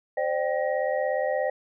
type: tone cluster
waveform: sine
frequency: 521 / 598 / 779 / 1889 Hz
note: C5 / D5 / G5 / A#6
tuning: -7 / +31 / -11 / +22 cents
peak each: -27 / -27 / -31 / -35 dBFS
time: 0.17-1.5 s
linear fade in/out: 5 ms
effects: none